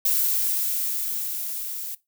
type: noise with level ramp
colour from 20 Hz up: violet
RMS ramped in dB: -21 to -33 dBFS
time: 0.05-1.95 s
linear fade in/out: 5 ms
effects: noise-tail reverb RT60 0.2 s tail -19 dB re dry